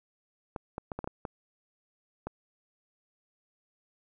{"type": "clicks", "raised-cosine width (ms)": 1, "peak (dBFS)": -21, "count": 8, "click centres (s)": [0.562, 0.781, 0.918, 0.99, 1.043, 1.075, 1.252, 2.27], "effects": []}